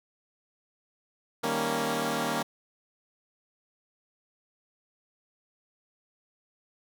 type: chord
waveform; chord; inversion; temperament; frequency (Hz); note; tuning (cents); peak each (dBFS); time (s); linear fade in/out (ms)
10% pulse; Eb dominant seventh; none; equal; 155.56 / 196 / 233.1 / 277.2; Eb3 / G3 / Bb3 / Db4; 0 / 0 / 0 / 0; -27 / -28 / -22 / -25; 1.43-2.43; 10
effects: none